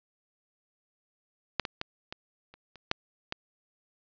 clicks, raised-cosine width 0.2 ms, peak -7 / -15 / -14 / -20 / -30 / -30 / -7 / -14 dBFS, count 8, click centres 1.597 / 1.652 / 1.814 / 2.125 / 2.54 / 2.757 / 2.914 / 3.324 s, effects resampled to 11025 Hz + 8-bit

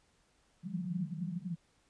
white band-pass noise, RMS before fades -38 dBFS, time 0.63-1.56 s, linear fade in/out 20 ms, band 160 to 190 Hz, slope 96 dB/octave, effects pink hiss -71 dBFS RMS until 1.89 s + resampled to 22050 Hz

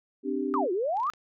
sine chord, C suspended second, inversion none, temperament equal with one note detuned, 261.6 / 296.2 / 392 Hz, C4 / D4 / G4, 0 / +15 / 0 cents, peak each -31 dBFS, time 0.23-0.68 s, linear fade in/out 50 ms
sine exponential two-way sweep, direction down then up, 1284 to 343.1 to 1284 Hz, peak -25 dBFS, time 0.54-1.1 s, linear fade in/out 0 ms, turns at 0.72 s
clicks, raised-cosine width 0.2 ms, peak -35 dBFS, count 6, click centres 0.97 / 1.001 / 1.034 / 1.069 / 1.101 / 1.136 s
effects none

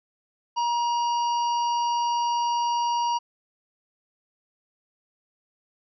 harmonic tone with a mistuned harmonic, 950 Hz, A#5, 33 cents sharp, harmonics 1 / 3 / 5 / 6, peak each -22 / -36 / -38 / -41 dBFS, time 0.56-3.19 s, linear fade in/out 20 ms, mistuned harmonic 5, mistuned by -35 cents, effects none

